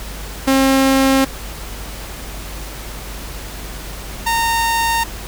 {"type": "tone pair in turn", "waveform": "sawtooth", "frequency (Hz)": [268.2, 919.5], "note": ["C4", "A#5"], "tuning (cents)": [43, -24], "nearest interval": "octave + major sixth", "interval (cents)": 2133, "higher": "second", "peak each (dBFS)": [-7, -11], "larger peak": "first", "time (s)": [[0.47, 1.25], [4.26, 5.04]], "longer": "neither", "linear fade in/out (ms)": 10, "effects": ["added 50 Hz sine -30 dBFS peak until 5.27 s", "pink hiss -32 dBFS RMS until 5.27 s"]}